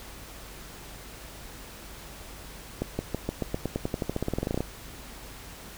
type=accelerating click train; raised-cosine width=2 ms; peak=-14 dBFS; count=23; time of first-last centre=2.82-4.606 s; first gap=170 ms; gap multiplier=0.92; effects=added 50 Hz sine -48 dBFS peak until 5.77 s + pink hiss -45 dBFS RMS until 5.77 s